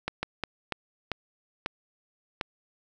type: slowing click train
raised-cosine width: 0.3 ms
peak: -13 dBFS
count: 7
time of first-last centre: 0.08-2.412 s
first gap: 150 ms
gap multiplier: 1.38
effects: none